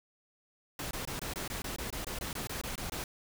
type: noise bursts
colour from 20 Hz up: pink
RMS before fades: -38 dBFS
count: 16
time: 0.79-3.04 s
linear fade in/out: 2 ms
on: 120 ms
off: 22 ms
effects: none